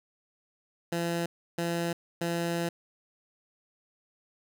15% pulse tone bursts at uneven times, 170 Hz, F3, 46 cents flat, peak -22 dBFS, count 3, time 0.92-1.26 / 1.58-1.93 / 2.21-2.69 s, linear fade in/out 5 ms, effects none

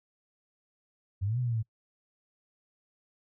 sine exponential two-way sweep, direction up then down, 91.6 to 127.3 to 107.6 Hz, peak -27 dBFS, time 1.21-1.63 s, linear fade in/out 20 ms, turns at 1.39 s, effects noise-tail reverb RT60 0.1 s tail -25 dB re dry

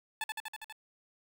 15% pulse tone with echo, 870 Hz, A5, 20 cents flat, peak -26 dBFS, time 0.21-0.24 s, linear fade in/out 2 ms, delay 81 ms, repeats 6, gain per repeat -2 dB, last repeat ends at 0.726 s, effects 10-bit

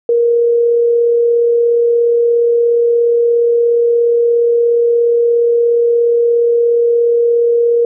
sine tone with amplitude modulation, 471 Hz, A#4, 18 cents sharp, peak -7 dBFS, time 0.09-7.85 s, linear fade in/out 2 ms, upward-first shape sine, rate 37 Hz, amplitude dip 25%, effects none

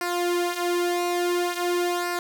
sawtooth tone with flanger, 351.5 Hz, F4, 11 cents sharp, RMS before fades -25 dBFS, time 0.01-2.19 s, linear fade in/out 2 ms, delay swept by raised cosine 0.29 to 5.09 ms, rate 0.48 Hz, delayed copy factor -0.7, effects 9-bit

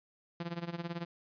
sawtooth tone with tremolo, 170.7 Hz, F3, 39 cents flat, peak -30 dBFS, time 0.4-1.05 s, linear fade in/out 2 ms, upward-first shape sine, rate 18 Hz, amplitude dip 85%, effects resampled to 11025 Hz

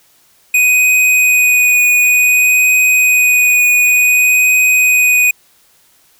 square tone with vibrato, 2489 Hz, D#7, in tune, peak -8 dBFS, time 0.54-5.31 s, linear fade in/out 5 ms, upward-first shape sine, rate 0.55 Hz, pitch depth 10 cents each way, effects white hiss -51 dBFS RMS until 6.19 s

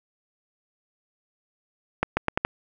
accelerating click train, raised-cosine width 0.5 ms, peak -6 dBFS, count 5, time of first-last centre 2.03-2.45 s, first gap 140 ms, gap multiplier 0.81, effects none

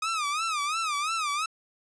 sawtooth tone with vibrato, 1242 Hz, D#6, 3 cents flat, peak -23 dBFS, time 0.02-1.46 s, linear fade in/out 5 ms, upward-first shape sine, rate 2.9 Hz, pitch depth 140 cents each way, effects resampled to 22050 Hz

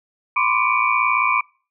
sine tone cluster, 1008 / 1066 / 1172 / 2286 / 2401 Hz, B5 / C6 / D6 / D7 / D7, +35 / +32 / -4 / -47 / +38 cents, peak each -22 dBFS, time 0.36-1.41 s, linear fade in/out 5 ms, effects noise-tail reverb RT60 0.4 s tail -26 dB re dry

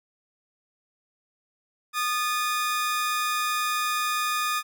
sawtooth tone pair together, 1228.2 / 1737 Hz, D#6 / A6, -23 / -23 cents, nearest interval tritone, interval 600 cents, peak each -21 / -30 dBFS, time 1.93-4.63 s, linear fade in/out 50 ms, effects none

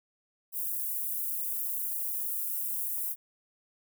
white high-pass noise, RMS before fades -33 dBFS, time 0.52-3.16 s, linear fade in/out 50 ms, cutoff 11000 Hz, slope 24 dB/octave, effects none

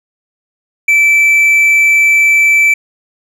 triangle tone, 2322 Hz, D7, 20 cents flat, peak -4 dBFS, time 0.88-2.74 s, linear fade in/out 5 ms, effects none

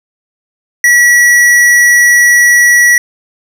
sine tone with tanh clipping, 1935 Hz, B6, 36 cents flat, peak -5 dBFS, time 0.84-2.98 s, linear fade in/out 2 ms, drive 17 dB, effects none

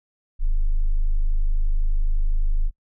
sine tone, 25.96 Hz, G#0, in tune, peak -14 dBFS, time 0.39-2.71 s, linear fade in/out 50 ms, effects noise-tail reverb RT60 0.1 s tail -23 dB re dry + tanh soft clip ceiling -14 dBFS

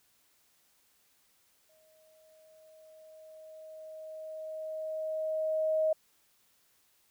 sine tone with exponential growth, 629 Hz, D#5, 19 cents sharp, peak -24 dBFS, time 1.69-5.93 s, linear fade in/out 5 ms, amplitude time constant 920 ms, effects white hiss -69 dBFS RMS until 7.1 s

